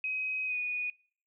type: tone with pitch glide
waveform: sine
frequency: 2529 to 2470 Hz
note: D#7 to D#7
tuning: +28 to -13 cents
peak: -30 dBFS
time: 0.04-0.9 s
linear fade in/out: 2 ms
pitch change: -41 cents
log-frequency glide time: 0.46-0.57 s
effects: noise-tail reverb RT60 0.5 s tail -25 dB re dry